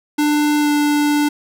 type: tone with pitch glide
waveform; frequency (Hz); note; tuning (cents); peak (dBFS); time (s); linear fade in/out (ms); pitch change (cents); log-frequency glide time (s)
square; 296.9 to 294.2; D4 to D4; +19 to +3; -14; 0.18-1.29; 10; -16; 0.6-0.69
effects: none